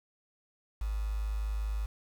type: tone with quantisation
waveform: sine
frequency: 52.6 Hz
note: G#1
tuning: 23 cents sharp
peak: -30 dBFS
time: 0.81-1.86 s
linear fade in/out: 5 ms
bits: 8
effects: none